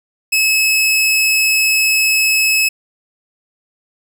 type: tone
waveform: sawtooth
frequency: 2585 Hz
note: E7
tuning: 34 cents flat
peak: -8 dBFS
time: 0.32-2.69 s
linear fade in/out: 10 ms
effects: none